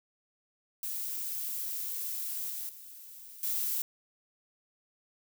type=noise with level steps; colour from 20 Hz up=violet; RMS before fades=-36 / -38 / -49 / -32 dBFS; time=0.83-3.82 s; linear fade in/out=2 ms; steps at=2.5 / 2.69 / 3.43 s; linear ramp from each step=2 ms; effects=none